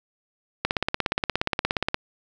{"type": "click train", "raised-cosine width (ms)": 0.3, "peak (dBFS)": -6, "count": 23, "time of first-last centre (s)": [0.65, 1.944], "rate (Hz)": 17, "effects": ["8-bit"]}